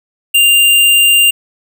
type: tone with sample-and-hold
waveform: sine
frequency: 2794 Hz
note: F7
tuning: in tune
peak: -5 dBFS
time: 0.34-1.31 s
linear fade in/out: 10 ms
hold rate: 11025 Hz
effects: none